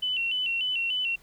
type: tone with vibrato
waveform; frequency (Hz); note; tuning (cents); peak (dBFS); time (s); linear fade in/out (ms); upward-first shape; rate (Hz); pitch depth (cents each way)
sine; 2863; F7; +42; -25; 0.02-1.16; 10; square; 3.4; 83
effects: pink hiss -58 dBFS RMS until 1.22 s